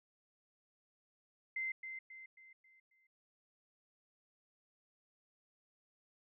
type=tone with echo; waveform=sine; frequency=2076 Hz; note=C7; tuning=14 cents flat; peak=-36 dBFS; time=1.56-1.72 s; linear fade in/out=5 ms; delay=270 ms; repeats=5; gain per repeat=-7 dB; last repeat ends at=3.07 s; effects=none